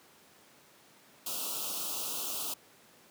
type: band-stop noise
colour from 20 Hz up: white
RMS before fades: -36 dBFS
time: 1.26-2.54 s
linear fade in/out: 5 ms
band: 1400 to 2600 Hz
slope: 96 dB/octave
effects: pink hiss -59 dBFS RMS until 3.1 s + high-pass 200 Hz 12 dB/octave